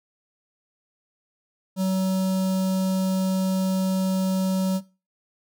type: tone with notch filter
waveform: square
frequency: 188.7 Hz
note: F#3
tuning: 34 cents sharp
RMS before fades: -23 dBFS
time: 1.76-4.81 s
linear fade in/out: 50 ms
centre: 2000 Hz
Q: 0.68
effects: noise-tail reverb RT60 0.3 s tail -19 dB re dry